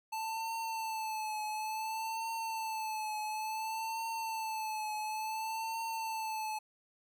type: tone with vibrato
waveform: square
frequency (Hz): 880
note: A5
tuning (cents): 0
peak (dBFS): -36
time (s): 0.12-6.59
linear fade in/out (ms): 10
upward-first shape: triangle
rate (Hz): 0.57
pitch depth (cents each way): 55
effects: none